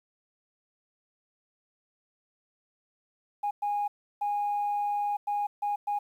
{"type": "tone bursts at uneven times", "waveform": "sine", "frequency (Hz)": 822, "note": "G#5", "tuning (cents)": -18, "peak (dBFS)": -25, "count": 6, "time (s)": [[3.43, 3.51], [3.62, 3.88], [4.21, 5.17], [5.27, 5.47], [5.62, 5.76], [5.87, 5.99]], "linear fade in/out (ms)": 10, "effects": ["tanh soft clip ceiling -23 dBFS", "10-bit"]}